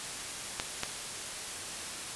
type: clicks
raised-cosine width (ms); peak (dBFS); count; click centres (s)
0.2; -13; 2; 0.599 / 0.834
effects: white hiss -39 dBFS RMS until 2.15 s + resampled to 24000 Hz